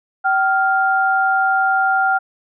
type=tone pair together; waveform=sine; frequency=768.7 / 1400 Hz; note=G5 / F6; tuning=-34 / +4 cents; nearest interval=minor seventh; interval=1038 cents; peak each=-16 dBFS; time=0.24-2.19 s; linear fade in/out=20 ms; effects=none